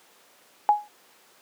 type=tone with exponential decay; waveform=sine; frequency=834 Hz; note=G#5; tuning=7 cents sharp; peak=-11 dBFS; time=0.69-0.88 s; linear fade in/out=0 ms; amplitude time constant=40 ms; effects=pink hiss -56 dBFS RMS until 1.41 s + high-pass 400 Hz 12 dB/octave